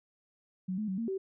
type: tone with pitch steps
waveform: sine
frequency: 185.7 / 214 / 189.2 / 229.3 / 383.9 Hz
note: F#3 / A3 / F#3 / A#3 / G4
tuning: +7 / -48 / +39 / -28 / -36 cents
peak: -31 dBFS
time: 0.68-1.18 s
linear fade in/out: 10 ms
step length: 100 ms
effects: none